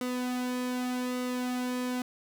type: tone with flanger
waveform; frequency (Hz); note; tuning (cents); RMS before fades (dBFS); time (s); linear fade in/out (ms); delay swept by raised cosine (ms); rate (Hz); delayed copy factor
sawtooth; 250; B3; +21; -32; 0.01-2.02; 2; 1.2 to 2.6; 0.84; -0.6
effects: none